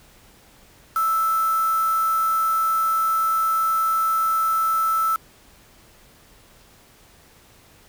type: tone with quantisation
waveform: sine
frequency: 1318.5 Hz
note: E6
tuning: in tune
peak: -18 dBFS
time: 0.96-5.16 s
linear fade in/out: 2 ms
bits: 5
effects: pink hiss -52 dBFS RMS until 7.88 s